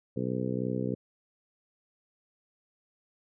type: harmonic tone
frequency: 63 Hz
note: B1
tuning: 35 cents sharp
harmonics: 2 / 3 / 4 / 5 / 6 / 7 / 8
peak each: -35 / -34 / -35 / -39 / -39 / -37 / -39 dBFS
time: 0.16-0.95 s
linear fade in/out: 10 ms
effects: none